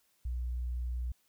sine tone, 61 Hz, B1, 21 cents flat, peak -31 dBFS, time 0.25-1.12 s, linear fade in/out 5 ms, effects tanh soft clip ceiling -29 dBFS + white hiss -72 dBFS RMS until 1.28 s

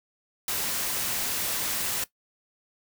white noise, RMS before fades -29 dBFS, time 0.48-2.04 s, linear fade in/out 2 ms, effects noise-tail reverb RT60 0.1 s tail -17 dB re dry

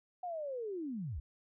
sine linear sweep, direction down, 735 to 53.3 Hz, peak -37 dBFS, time 0.23-1.2 s, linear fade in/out 5 ms, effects none

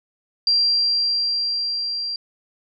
sine tone with level ramp, 4739 Hz, D8, 15 cents sharp, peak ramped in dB -14 to -24 dBFS, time 0.47-2.16 s, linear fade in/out 2 ms, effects none

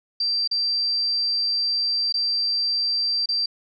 sine tone with dropouts, 4699 Hz, D8, in tune, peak -20 dBFS, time 0.2-3.46 s, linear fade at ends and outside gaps 5 ms, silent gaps 0.476-0.512 / 2.125-2.14 / 3.259-3.288 s, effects none

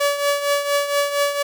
sawtooth tone with tremolo, 572 Hz, D5, 46 cents flat, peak -11 dBFS, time 0-1.43 s, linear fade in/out 10 ms, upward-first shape triangle, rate 4.3 Hz, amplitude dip 70%, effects none

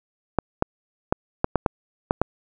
clicks, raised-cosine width 1 ms, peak -4 dBFS, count 8, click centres 0.387 / 0.624 / 1.125 / 1.444 / 1.557 / 1.662 / 2.109 / 2.216 s, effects none

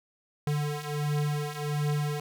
square beating tone pair, 146.83 / 148.23 Hz, D3 / D3, 0 / +16 cents, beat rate 1.4 Hz, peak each -33 / -30 dBFS, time 0.47-2.2 s, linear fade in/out 2 ms, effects none

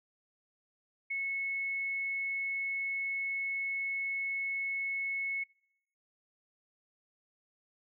sine tone, 2196 Hz, C#7, 17 cents flat, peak -32 dBFS, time 1.1-5.44 s, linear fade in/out 10 ms, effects noise-tail reverb RT60 0.8 s tail -26 dB re dry

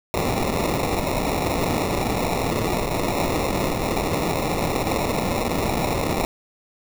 white noise with sample-and-hold, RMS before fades -23 dBFS, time 0.14-6.25 s, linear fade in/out 0 ms, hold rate 1575 Hz, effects none

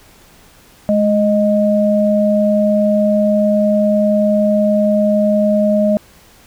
sine tone pair together, 210.3 / 620.4 Hz, G#3 / D#5, +22 / -5 cents, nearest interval octave + perfect fifth, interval 1873 cents, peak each -13 dBFS, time 0.89-5.97 s, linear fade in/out 0 ms, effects pink hiss -46 dBFS RMS until 6.46 s

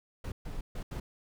brown noise bursts at uneven times, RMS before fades -37 dBFS, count 4, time 0.24-0.32 / 0.45-0.61 / 0.75-0.83 / 0.91-1 s, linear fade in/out 5 ms, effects none

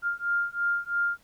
sine beating tone pair, 1400 / 1403 Hz, F6 / F6, +4 / +8 cents, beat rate 3 Hz, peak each -28 dBFS, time 0.02-1.18 s, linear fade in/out 50 ms, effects pink hiss -62 dBFS RMS until 1.23 s

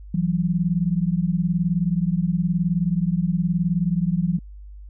sine beating tone pair, 166.5 / 185.5 Hz, E3 / F#3, +18 / +5 cents, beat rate 19 Hz, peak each -21 / -22 dBFS, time 0.14-4.39 s, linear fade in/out 5 ms, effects added 50 Hz sine -37 dBFS peak until 4.89 s

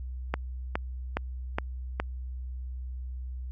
click train, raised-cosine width 0.5 ms, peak -12 dBFS, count 5, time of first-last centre 0.34-2 s, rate 2.41 Hz, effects added 63 Hz sine -34 dBFS peak until 3.51 s

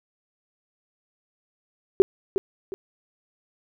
sine tone with echo, 384.9 Hz, G4, 32 cents flat, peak -9 dBFS, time 2-2.02 s, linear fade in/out 0 ms, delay 360 ms, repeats 2, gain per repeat -10 dB, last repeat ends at 2.74 s, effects none

